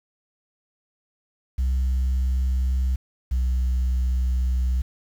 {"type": "tone pair in turn", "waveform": "sine", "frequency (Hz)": [64.5, 63.1], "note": ["C2", "B1"], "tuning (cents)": [-24, 38], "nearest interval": "unison", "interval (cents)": 38, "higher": "first", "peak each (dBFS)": [-17, -17], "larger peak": "neither", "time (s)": [[1.58, 2.96], [3.31, 4.82]], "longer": "second", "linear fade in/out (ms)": 10, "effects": ["tanh soft clip ceiling -18 dBFS", "8-bit"]}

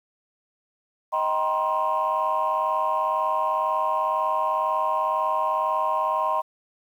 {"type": "tone cluster", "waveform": "sine", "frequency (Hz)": [627, 777, 953, 1055], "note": ["D#5", "G5", "A#5", "C6"], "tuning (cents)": [13, -16, 38, 14], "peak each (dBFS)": [-27, -29, -25, -24], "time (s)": [1.12, 6.42], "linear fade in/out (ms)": 20, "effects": ["tanh soft clip ceiling -14 dBFS", "9-bit"]}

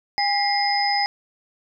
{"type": "tone cluster", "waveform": "sine", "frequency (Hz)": [810, 1948, 2105, 5040], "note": ["G#5", "B6", "C7", "D#8"], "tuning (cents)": [-43, -24, 10, 21], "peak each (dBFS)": [-21, -30, -28, -23], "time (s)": [0.18, 1.06], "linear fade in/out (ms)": 0, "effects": []}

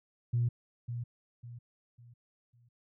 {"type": "tone with echo", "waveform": "sine", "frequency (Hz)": 119.4, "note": "A#2", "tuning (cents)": 42, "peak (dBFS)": -25, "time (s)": [0.33, 0.49], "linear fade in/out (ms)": 10, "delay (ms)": 550, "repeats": 4, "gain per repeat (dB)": -9, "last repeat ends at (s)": 2.69, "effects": ["tanh soft clip ceiling -21 dBFS"]}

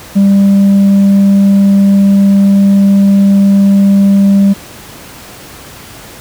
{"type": "tone with tanh clipping", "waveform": "sine", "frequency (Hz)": 197.9, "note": "G3", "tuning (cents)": 17, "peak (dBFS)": -4, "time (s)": [0.15, 4.54], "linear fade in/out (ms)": 20, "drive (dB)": 2, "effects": ["pink hiss -31 dBFS RMS until 6.2 s", "high-pass 60 Hz 12 dB/octave"]}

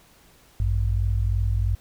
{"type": "tone pair together", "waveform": "sine", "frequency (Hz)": [55, 98], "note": ["A1", "G2"], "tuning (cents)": [0, 0], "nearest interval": "minor seventh", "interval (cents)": 1000, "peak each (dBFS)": [-22, -23], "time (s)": [0.6, 1.75], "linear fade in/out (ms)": 0, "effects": ["pink hiss -55 dBFS RMS until 1.8 s"]}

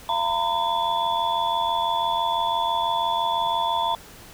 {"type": "tone cluster", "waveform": "sine", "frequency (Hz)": [679, 918, 1004, 3442], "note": ["F5", "A#5", "B5", "A7"], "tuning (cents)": [-49, -27, 28, -39], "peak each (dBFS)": [-29, -23, -27, -30], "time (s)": [0.09, 3.95], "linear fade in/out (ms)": 2, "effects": ["pink hiss -45 dBFS RMS until 4.33 s"]}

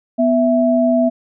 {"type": "tone pair together", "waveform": "sine", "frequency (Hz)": [247.5, 659.3], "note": ["B3", "E5"], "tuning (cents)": [4, 0], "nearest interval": "octave + perfect fourth", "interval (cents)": 1696, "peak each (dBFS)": -14, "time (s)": [0.18, 1.1], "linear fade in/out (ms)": 20, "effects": []}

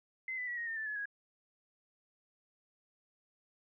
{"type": "tone with pitch steps", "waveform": "sine", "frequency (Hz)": [2058, 1994.8, 1933.5, 1874.2, 1816.6, 1760.8, 1706.7, 1654.3], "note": ["C7", "B6", "B6", "A#6", "A#6", "A6", "G#6", "G#6"], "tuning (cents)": [-29, 17, -37, 9, -45, 1, 47, -7], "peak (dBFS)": -36, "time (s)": [0.28, 1.056], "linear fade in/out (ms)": 2, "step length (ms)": 97, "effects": []}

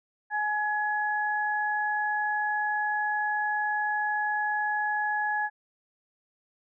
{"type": "tone pair together", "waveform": "sine", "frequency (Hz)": [842, 1686.3], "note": ["G#5", "G#6"], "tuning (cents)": [24, 26], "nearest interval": "octave", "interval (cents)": 1202, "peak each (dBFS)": -28, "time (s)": [0.3, 5.5], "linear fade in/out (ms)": 50, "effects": []}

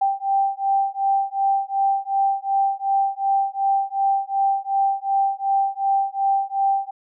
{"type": "beating tone pair", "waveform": "sine", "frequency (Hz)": [784, 786.7], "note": ["G5", "G5"], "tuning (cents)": [0, 6], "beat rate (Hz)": 2.7, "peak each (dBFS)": -21, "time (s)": [0.01, 6.91], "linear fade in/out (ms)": 10, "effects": []}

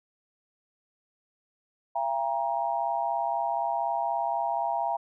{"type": "tone cluster", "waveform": "sine", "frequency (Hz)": [680, 804, 941], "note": ["F5", "G5", "A#5"], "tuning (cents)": [-46, 44, 16], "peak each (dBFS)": -30, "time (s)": [1.95, 4.97], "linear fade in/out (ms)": 10, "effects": []}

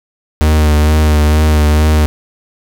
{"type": "tone with vibrato", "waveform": "45% pulse", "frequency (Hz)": 76.2, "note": "D#2", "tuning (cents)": -36, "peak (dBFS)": -7, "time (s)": [0.41, 2.06], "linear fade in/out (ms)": 0, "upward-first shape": "sine", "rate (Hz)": 2.2, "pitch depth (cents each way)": 26, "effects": []}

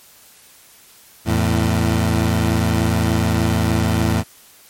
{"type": "tone pair together", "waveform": "20% pulse", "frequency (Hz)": [83.54, 110.3], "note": ["E2", "A2"], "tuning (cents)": [24, 5], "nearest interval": "perfect fourth", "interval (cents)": 481, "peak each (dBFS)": -13, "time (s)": [1.25, 4.24], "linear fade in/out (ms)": 50, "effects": ["white hiss -47 dBFS RMS until 4.69 s", "MP3 64 kbps"]}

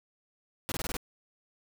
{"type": "noise bursts", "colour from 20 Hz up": "pink", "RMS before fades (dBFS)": -34, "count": 6, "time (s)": [0.69, 0.968], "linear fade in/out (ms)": 0, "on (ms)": 28, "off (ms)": 22, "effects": []}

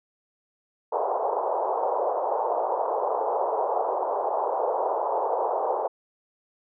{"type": "band-pass noise", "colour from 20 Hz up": "white", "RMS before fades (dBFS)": -26, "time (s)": [0.92, 5.88], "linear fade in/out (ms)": 10, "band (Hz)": [420, 960], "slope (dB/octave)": 48, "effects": []}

